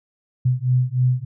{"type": "beating tone pair", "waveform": "sine", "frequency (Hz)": [124.8, 128.1], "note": ["B2", "C3"], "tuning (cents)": [19, -36], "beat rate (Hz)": 3.3, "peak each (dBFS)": -19, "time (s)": [0.45, 1.25], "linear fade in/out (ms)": 10, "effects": []}